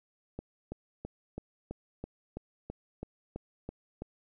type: click train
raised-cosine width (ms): 2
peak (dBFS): -25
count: 12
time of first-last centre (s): 0.39-4.02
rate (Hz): 3.03
effects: none